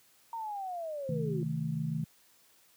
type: linear sweep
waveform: sine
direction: down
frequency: 932.3 to 340.3 Hz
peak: -35 dBFS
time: 0.33-1.43 s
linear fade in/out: 2 ms
type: chord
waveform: sine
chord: A diminished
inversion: first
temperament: just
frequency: 132 / 158.4 / 220 Hz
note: C3 / Eb3 / A3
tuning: +16 / +31 / 0 cents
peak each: -37 / -32 / -38 dBFS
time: 1.09-2.04 s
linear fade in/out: 2 ms
effects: white hiss -64 dBFS RMS until 2.76 s + high-pass 80 Hz 12 dB/octave